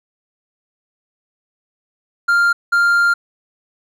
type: tone bursts at uneven times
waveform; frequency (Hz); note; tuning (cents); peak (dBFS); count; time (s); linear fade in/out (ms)
triangle; 1396.9; F6; 0; -9; 2; 2.28-2.53 / 2.72-3.14; 10
effects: none